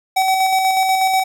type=tone with tremolo; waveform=square; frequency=760 Hz; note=F#5; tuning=46 cents sharp; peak=-13 dBFS; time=0.16-1.24 s; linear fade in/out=10 ms; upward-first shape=square; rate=8.2 Hz; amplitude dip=30%; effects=none